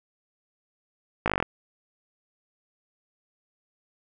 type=slowing click train; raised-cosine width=0.5 ms; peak=-8 dBFS; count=9; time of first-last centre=1.26-1.426 s; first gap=18 ms; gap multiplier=1.04; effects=none